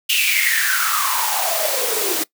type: noise with high-pass filter sweep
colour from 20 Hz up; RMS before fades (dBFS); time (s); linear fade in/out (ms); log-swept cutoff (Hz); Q
white; -19; 0.09-2.24; 10; 2900 to 330; 9.2
effects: noise-tail reverb RT60 0.1 s tail -21 dB re dry